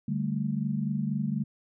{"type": "chord", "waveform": "sine", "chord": "D suspended fourth", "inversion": "none", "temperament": "equal", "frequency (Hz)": [146.83, 196, 220], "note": ["D3", "G3", "A3"], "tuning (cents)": [0, 0, 0], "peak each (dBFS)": -31, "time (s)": [0.08, 1.44], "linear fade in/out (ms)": 5, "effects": []}